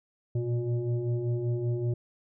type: tone with frequency modulation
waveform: sine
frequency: 121.6 Hz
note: B2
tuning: 26 cents flat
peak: -26 dBFS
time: 0.35-1.94 s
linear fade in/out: 5 ms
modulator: 238 Hz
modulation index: 1
effects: none